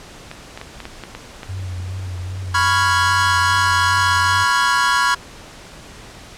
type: clicks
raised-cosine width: 0.3 ms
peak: -15 dBFS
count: 8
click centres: 0.314 / 0.575 / 0.614 / 0.803 / 0.854 / 1.037 / 1.15 / 1.432 s
type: tone with vibrato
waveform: sine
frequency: 92.3 Hz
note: F#2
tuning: 4 cents flat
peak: -24 dBFS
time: 1.48-4.45 s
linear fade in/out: 20 ms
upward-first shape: sine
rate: 2.5 Hz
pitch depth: 49 cents each way
type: chord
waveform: 45% pulse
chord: C# dominant seventh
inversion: third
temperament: equal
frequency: 987.8 / 1108.7 / 1396.9 / 1661.2 Hz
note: B5 / C#6 / E#6 / G#6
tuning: 0 / 0 / 0 / 0 cents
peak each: -19 / -20 / -20 / -20 dBFS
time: 2.54-5.15 s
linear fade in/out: 10 ms
effects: pink hiss -39 dBFS RMS until 6.37 s + low-pass 8000 Hz 12 dB/octave